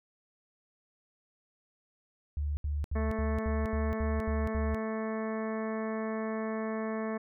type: tone bursts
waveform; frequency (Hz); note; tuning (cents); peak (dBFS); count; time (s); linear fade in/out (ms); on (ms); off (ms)
sine; 73.42; D2; 0; -29; 9; 2.37-4.746; 0; 200; 72
type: harmonic tone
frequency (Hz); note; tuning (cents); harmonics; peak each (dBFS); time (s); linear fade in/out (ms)
220; A3; 0; 1 / 2 / 3 / 4 / 5 / 6 / 7 / 8 / 9 / 10; -34 / -37 / -39 / -48 / -43 / -50 / -55 / -46 / -55 / -52; 2.95-7.18; 10
effects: none